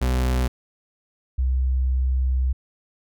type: tone pair in turn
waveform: 40% pulse / sine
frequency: 62.9 / 64.44 Hz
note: B1 / C2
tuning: +32 / -26 cents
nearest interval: unison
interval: 42 cents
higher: second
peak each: -18 dBFS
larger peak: neither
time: 0.01-0.48 / 1.38-2.53 s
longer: second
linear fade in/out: 10 ms
effects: none